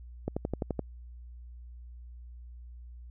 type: click train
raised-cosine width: 2 ms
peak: -17 dBFS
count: 7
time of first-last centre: 0.28-0.793 s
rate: 11.7 Hz
effects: added 60 Hz sine -44 dBFS peak until 3.1 s